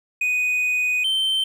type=tone pair in turn; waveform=triangle; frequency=2489 / 3106 Hz; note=D#7 / G7; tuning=0 / -17 cents; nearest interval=major third; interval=383 cents; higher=second; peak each=-17 dBFS; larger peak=neither; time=0.21-1.04 / 1.04-1.44 s; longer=first; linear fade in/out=5 ms; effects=none